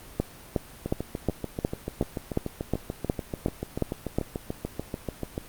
two click trains, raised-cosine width 2 ms, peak -16 / -10 dBFS, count 32 / 12, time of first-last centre 0.86-5.379 / 0.2-4.186 s, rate 6.86 / 2.76 Hz, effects pink hiss -47 dBFS RMS until 5.48 s + Opus 32 kbps

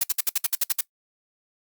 blue noise bursts, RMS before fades -21 dBFS, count 10, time 0.01-0.81 s, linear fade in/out 5 ms, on 26 ms, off 60 ms, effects noise-tail reverb RT60 0.1 s tail -20 dB re dry + Opus 48 kbps

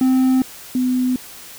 triangle / sine tone pair in turn, 259.5 / 253 Hz, C4 / B3, -14 / +42 cents, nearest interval unison, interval 44 cents, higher first, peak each -10 / -15 dBFS, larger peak first, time 0.01-0.42 / 0.75-1.16 s, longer neither, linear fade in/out 2 ms, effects white hiss -38 dBFS RMS until 1.58 s

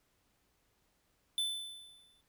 square tone with exponential decay, 3515 Hz, A7, 2 cents flat, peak -30 dBFS, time 1.38-2.21 s, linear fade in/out 1 ms, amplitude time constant 180 ms, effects pink hiss -75 dBFS RMS until 2.28 s

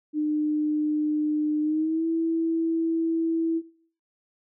sine tone with pitch glide, 302.5 to 328 Hz, D#4 to E4, -49 to -9 cents, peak -22 dBFS, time 0.13-3.62 s, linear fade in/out 50 ms, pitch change +140 cents, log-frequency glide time 1.61-2.06 s, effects noise-tail reverb RT60 0.5 s tail -17 dB re dry

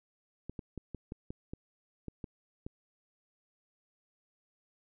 clicks, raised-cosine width 3 ms, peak -27 dBFS, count 10, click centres 0.496 / 0.592 / 0.777 / 0.947 / 1.121 / 1.305 / 1.535 / 2.083 / 2.242 / 2.665 s, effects none

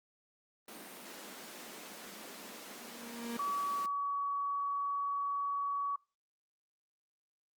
pink high-pass noise, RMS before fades -49 dBFS, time 0.68-3.86 s, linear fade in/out 2 ms, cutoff 190 Hz, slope 48 dB/octave
35% pulse tone with exponential growth, 234.6 Hz, A#3, 11 cents sharp, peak -34 dBFS, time 2.45-3.37 s, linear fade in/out 5 ms, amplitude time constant 200 ms
sine tone with pitch glide, 1141 to 1130.5 Hz, C#6 to C#6, +50 to +34 cents, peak -32 dBFS, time 3.39-5.96 s, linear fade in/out 5 ms, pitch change -16 cents, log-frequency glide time 3.5-4.16 s
effects noise-tail reverb RT60 0.3 s tail -22 dB re dry + Opus 32 kbps

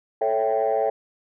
sine chord, A dominant seventh, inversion none, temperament equal, 440 / 554.4 / 659.3 / 784 Hz, A4 / C#5 / E5 / G5, 0 / 0 / 0 / 0 cents, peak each -24 dBFS, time 0.21-0.9 s, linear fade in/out 5 ms, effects tanh soft clip ceiling -13 dBFS

